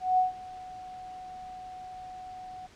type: tone with ADSR envelope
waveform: sine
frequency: 740 Hz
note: F#5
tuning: in tune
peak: -19 dBFS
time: 0-2.67 s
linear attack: 180 ms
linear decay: 140 ms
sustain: -21 dB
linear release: 13 ms
effects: pink hiss -55 dBFS RMS until 2.75 s + low-pass 6000 Hz 12 dB/octave